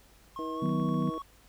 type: tone with pitch glide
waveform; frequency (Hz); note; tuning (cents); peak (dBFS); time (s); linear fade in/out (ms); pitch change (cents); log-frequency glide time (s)
triangle; 1073 to 1110.8; C6 to C#6; +43 to +3; -35; 0.36-1.22; 2; +60; 0.55-0.61
type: harmonic tone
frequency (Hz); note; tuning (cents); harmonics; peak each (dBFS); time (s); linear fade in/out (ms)
160; D#3; +49; 2 / 3 / 4; -36 / -39 / -45; 0.39-1.18; 0
type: chord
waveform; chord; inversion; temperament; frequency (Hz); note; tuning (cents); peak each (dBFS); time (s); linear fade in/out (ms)
sine; B major; first; equal with one note detuned; 155.11 / 185 / 246.9; D#3 / F#3 / B3; -5 / 0 / 0; -31; 0.62-1.1; 5
type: clicks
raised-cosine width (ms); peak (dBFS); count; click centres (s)
0.5; -38; 8; 0.659 / 0.693 / 0.798 / 0.889 / 0.943 / 1.024 / 1.075 / 1.139
effects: added 50 Hz sine -60 dBFS peak until 1.48 s + pink hiss -60 dBFS RMS until 1.48 s